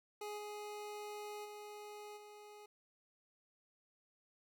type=tone with level steps; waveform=25% pulse; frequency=417.4 Hz; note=G#4; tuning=9 cents sharp; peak=-39 / -41 / -45 / -50 dBFS; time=0.21-2.66 s; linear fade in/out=5 ms; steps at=0.37 / 1.44 / 2.16 s; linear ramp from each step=20 ms; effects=none